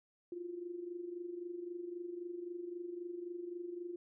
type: tone with amplitude modulation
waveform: sine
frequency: 349.9 Hz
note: F4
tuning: 3 cents sharp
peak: -38 dBFS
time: 0.32-3.96 s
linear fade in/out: 2 ms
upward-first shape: sine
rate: 23.8 Hz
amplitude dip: 65%
effects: none